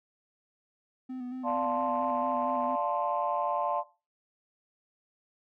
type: tone with vibrato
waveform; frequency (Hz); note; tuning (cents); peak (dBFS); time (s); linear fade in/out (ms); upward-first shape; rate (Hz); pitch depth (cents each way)
triangle; 252.5; B3; +39; -33; 1.09-2.76; 10; square; 4.4; 31
type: chord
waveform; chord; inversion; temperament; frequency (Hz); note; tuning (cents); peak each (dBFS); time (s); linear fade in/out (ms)
sine; D minor seventh; none; equal; 587.3 / 698.5 / 880 / 1046.5; D5 / F5 / A5 / C6; 0 / 0 / 0 / 0; -32; 1.43-3.84; 50
effects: noise-tail reverb RT60 0.3 s tail -17 dB re dry + tanh soft clip ceiling -18 dBFS